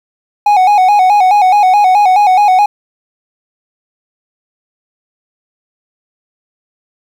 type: tone with vibrato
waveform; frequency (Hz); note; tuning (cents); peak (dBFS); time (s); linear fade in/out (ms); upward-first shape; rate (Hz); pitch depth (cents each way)
triangle; 784; G5; 0; -3; 0.46-2.66; 5; square; 4.7; 94
effects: 7-bit